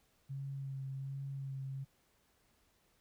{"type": "tone with vibrato", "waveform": "sine", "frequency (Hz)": 136.1, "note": "C#3", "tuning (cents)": -31, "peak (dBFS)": -39, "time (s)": [0.29, 1.85], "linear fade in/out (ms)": 20, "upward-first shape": "sine", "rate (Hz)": 1.3, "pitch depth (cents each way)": 21, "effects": ["pink hiss -73 dBFS RMS until 3 s"]}